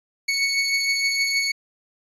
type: beating tone pair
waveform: 25% pulse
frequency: 2217 / 2223.4 Hz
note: C#7 / C#7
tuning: 0 / +5 cents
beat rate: 6.4 Hz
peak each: -17 / -24 dBFS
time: 0.28-1.52 s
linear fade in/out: 10 ms
effects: resampled to 24000 Hz